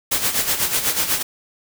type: noise with tremolo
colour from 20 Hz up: white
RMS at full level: -18 dBFS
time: 0.11-1.23 s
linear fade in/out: 10 ms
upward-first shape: sine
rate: 8.1 Hz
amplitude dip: 65%
effects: none